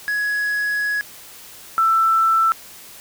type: tone pair in turn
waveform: triangle / sine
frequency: 1676 / 1330.2 Hz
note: G#6 / E6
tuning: +15 / +15 cents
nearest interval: major third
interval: 400 cents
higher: first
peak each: -17 / -13 dBFS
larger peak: second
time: 0.08-1.01 / 1.78-2.52 s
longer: first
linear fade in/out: 0 ms
effects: white hiss -41 dBFS RMS until 3 s